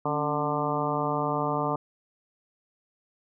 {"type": "harmonic tone with a mistuned harmonic", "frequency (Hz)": 148.6, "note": "D3", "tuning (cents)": 21, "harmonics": [1, 2, 3, 4, 5, 6, 7, 8], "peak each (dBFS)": [-33, -33, -33, -33, -33, -33, -33, -33], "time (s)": [0.05, 1.76], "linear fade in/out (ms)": 5, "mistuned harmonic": 2, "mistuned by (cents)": -79, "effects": []}